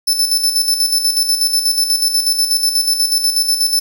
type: tone with tremolo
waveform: sawtooth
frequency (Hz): 5274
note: E8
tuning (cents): 0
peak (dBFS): -8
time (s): 0.07-3.8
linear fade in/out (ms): 10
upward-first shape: square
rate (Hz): 8.2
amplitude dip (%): 55
effects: 7-bit